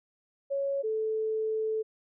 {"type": "tone pair in turn", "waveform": "sine", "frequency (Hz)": [554.4, 437.8], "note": ["C#5", "A4"], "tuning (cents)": [0, -9], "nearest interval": "major third", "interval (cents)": 409, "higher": "first", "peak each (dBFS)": -27, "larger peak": "neither", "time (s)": [[0.5, 0.83], [0.83, 1.83]], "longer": "second", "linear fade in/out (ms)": 20, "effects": []}